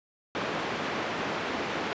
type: band-pass noise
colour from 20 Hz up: pink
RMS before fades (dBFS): -32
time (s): 0.35-1.93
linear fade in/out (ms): 0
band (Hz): 240 to 2700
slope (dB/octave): 12
effects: resampled to 16000 Hz